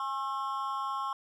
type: tone with amplitude modulation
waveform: triangle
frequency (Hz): 1079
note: C#6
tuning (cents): -47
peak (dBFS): -25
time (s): 0-1.13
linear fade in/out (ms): 2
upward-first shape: sine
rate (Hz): 256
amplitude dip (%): 100
effects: none